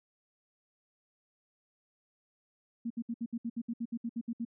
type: tone bursts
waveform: sine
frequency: 233.1 Hz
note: A#3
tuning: in tune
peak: -32 dBFS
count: 14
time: 2.85-4.451 s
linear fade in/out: 10 ms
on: 54 ms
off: 65 ms
effects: none